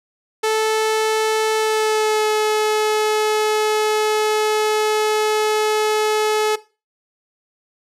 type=tone with pitch glide; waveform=sawtooth; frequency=437.1 to 428.8 Hz; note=A4 to A4; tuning=-11 to -45 cents; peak=-12 dBFS; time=0.43-6.56 s; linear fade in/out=10 ms; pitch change=-34 cents; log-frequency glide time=1.57-2.27 s; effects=noise-tail reverb RT60 0.3 s tail -17 dB re dry + low-pass 11000 Hz 12 dB/octave